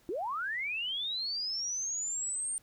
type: linear sweep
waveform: sine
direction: up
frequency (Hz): 311.1 to 8870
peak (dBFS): -32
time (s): 0.09-2.58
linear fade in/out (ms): 0
effects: pink hiss -65 dBFS RMS until 2.62 s